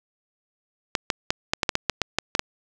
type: clicks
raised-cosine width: 0.2 ms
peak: -3 dBFS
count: 12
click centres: 0.952 / 1.102 / 1.305 / 1.535 / 1.632 / 1.692 / 1.754 / 1.897 / 2.017 / 2.186 / 2.351 / 2.394 s
effects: none